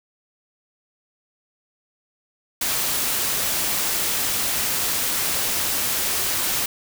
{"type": "noise", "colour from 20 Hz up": "white", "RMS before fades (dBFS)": -23, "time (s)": [2.61, 6.66], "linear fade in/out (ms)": 5, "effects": []}